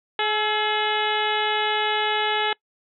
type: harmonic tone with a mistuned harmonic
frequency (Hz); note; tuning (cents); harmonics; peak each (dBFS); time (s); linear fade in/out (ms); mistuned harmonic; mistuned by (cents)
424.9; G#4; +40; 1 / 2 / 3 / 4 / 5 / 6 / 7 / 8 / 9; -28 / -25 / -31 / -28 / -30 / -34 / -30 / -31 / -35; 0.19-2.53; 2; 3; +60
effects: noise-tail reverb RT60 0.1 s tail -24 dB re dry